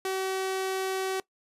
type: tone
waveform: sawtooth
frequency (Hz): 380.3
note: F#4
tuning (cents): +48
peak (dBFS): -24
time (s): 0.05-1.2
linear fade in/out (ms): 2
effects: noise-tail reverb RT60 0.1 s tail -21 dB re dry + resampled to 32000 Hz